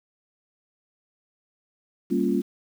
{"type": "chord", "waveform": "sine", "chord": "G half-diminished seventh", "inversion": "none", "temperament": "equal with one note detuned", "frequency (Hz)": [197.48, 233.1, 277.2, 349.2], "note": ["G3", "Bb3", "Db4", "F4"], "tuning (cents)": [13, 0, 0, 0], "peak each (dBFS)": -26, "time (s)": [2.1, 2.42], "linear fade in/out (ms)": 20, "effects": ["8-bit"]}